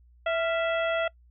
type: harmonic tone with a mistuned harmonic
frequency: 659.3 Hz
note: E5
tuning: in tune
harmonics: 1 / 2 / 3 / 4 / 5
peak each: -25 / -31 / -35 / -37 / -39 dBFS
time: 0.26-1.08 s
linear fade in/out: 5 ms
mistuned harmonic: 2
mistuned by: +81 cents
effects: noise-tail reverb RT60 0.1 s tail -24 dB re dry + added 60 Hz sine -54 dBFS peak until 1.3 s

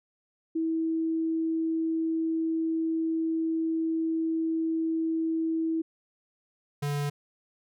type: tone pair in turn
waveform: sine / square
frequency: 324.3 / 144.46 Hz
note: E4 / D3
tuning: -28 / -28 cents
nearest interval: octave + major second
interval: 1400 cents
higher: first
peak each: -25 / -28 dBFS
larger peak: first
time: 0.55-5.82 / 6.82-7.1 s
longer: first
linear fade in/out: 10 ms
effects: none

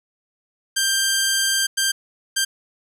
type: tone bursts at uneven times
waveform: 10% pulse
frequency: 1581 Hz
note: G6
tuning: 14 cents sharp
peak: -9 dBFS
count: 3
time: 0.76-1.67 / 1.77-1.92 / 2.36-2.45 s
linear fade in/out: 10 ms
effects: none

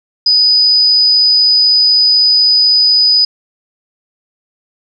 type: tone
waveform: sine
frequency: 4978 Hz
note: D#8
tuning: in tune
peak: -6 dBFS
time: 0.26-3.25 s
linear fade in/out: 5 ms
effects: none

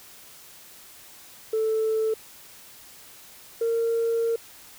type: tone pair in turn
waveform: sine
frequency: 440 / 460 Hz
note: A4 / A#4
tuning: 0 / -23 cents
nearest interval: minor second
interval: 77 cents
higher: second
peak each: -20 dBFS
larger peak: neither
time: 1.53-2.14 / 3.61-4.36 s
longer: second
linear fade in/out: 5 ms
effects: tanh soft clip ceiling -18 dBFS + white hiss -48 dBFS RMS until 4.78 s

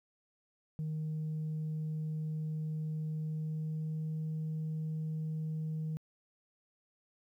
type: tone with pitch glide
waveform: sine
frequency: 155.56 to 156.91 Hz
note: D#3 to D#3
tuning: 0 to +15 cents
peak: -32 dBFS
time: 0.79-5.97 s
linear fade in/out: 0 ms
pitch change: +15 cents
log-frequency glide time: 3.18-4.17 s
effects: tanh soft clip ceiling -32 dBFS + 12-bit

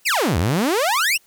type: exponential two-way sweep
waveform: sawtooth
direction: down then up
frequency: 2947 to 75.3 to 2947 Hz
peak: -13 dBFS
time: 0.05-1.18 s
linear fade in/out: 20 ms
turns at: 0.38 s
effects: white hiss -57 dBFS RMS until 1.26 s

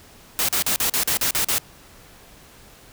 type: noise bursts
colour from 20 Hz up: white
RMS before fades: -21 dBFS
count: 9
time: 0.39-1.582 s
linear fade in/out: 0 ms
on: 96 ms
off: 41 ms
effects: pink hiss -48 dBFS RMS until 2.92 s

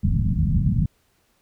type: low-pass noise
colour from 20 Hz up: white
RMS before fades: -20 dBFS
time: 0.03-0.86 s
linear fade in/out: 5 ms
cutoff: 200 Hz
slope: 48 dB/octave
effects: pink hiss -65 dBFS RMS until 1.41 s

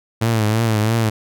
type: tone with vibrato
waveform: sawtooth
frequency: 110.7 Hz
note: A2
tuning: 11 cents sharp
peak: -11 dBFS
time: 0.21-1.1 s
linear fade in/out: 10 ms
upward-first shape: triangle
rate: 3 Hz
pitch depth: 93 cents each way
effects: none

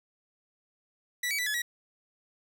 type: tone with pitch steps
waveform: sawtooth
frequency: 1957 / 2276 / 1975 / 1706 / 1918 Hz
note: B6 / C#7 / B6 / G#6 / A#6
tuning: -16 / +45 / 0 / +46 / +49 cents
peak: -25 dBFS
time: 1.23-1.62 s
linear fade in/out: 5 ms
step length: 78 ms
effects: none

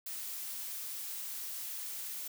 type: noise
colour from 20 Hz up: blue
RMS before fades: -41 dBFS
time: 0.06-2.28 s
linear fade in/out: 5 ms
effects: none

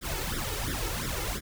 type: noise with flanger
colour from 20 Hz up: pink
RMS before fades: -32 dBFS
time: 0.01-1.41 s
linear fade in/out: 50 ms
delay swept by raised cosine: 0.55 to 2.35 ms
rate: 2.9 Hz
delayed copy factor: +0.95
effects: none

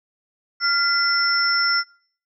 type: tone cluster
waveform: sine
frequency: 1394 / 2013 / 5360 Hz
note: F6 / B6 / E8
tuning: -4 / +33 / +28 cents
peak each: -20 / -27 / -19 dBFS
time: 0.6-1.84 s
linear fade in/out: 50 ms
effects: noise-tail reverb RT60 0.5 s tail -22 dB re dry

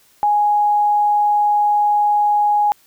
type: tone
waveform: sine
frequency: 830.6 Hz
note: G#5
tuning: in tune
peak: -12 dBFS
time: 0.23-2.72 s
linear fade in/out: 0 ms
effects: white hiss -54 dBFS RMS until 2.86 s

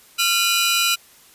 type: tone cluster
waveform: sawtooth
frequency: 1378 / 2452 / 2957 / 3957 Hz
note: F6 / D#7 / F#7 / B7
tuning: -24 / -26 / -2 / +3 cents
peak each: -19 dBFS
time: 0.18-0.96 s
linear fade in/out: 20 ms
effects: white hiss -50 dBFS RMS until 1.34 s + resampled to 32000 Hz

